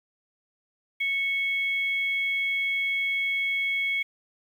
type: tone pair together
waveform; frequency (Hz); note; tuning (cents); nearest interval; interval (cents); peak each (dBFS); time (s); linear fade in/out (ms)
sine; 2208 / 3308; C#7 / G#7; -7 / -8; perfect fifth; 699; -24 / -35; 1-4.03; 10
effects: 9-bit